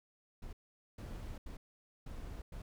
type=noise bursts at uneven times; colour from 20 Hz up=brown; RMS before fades=-45 dBFS; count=5; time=0.42-0.53 / 0.98-1.38 / 1.46-1.57 / 2.06-2.42 / 2.52-2.62 s; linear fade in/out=5 ms; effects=none